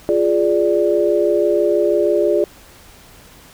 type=chord; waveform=sine; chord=D diminished; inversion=first; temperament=equal; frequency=349.2 / 415.3 / 587.3 Hz; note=F4 / Ab4 / D5; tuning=0 / 0 / 0 cents; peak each=-17 dBFS; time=0.09-2.44 s; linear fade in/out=0 ms; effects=pink hiss -44 dBFS RMS until 3.53 s